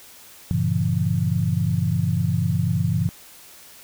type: chord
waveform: sine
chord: G diminished seventh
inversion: none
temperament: just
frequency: 98 / 117.6 / 141.12 / 169.34 Hz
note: G2 / Bb2 / Db3 / Fb3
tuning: 0 / +16 / +31 / +47 cents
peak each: -24 / -25 / -25 / -23 dBFS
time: 0.51-3.09 s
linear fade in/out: 0 ms
effects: white hiss -46 dBFS RMS until 3.83 s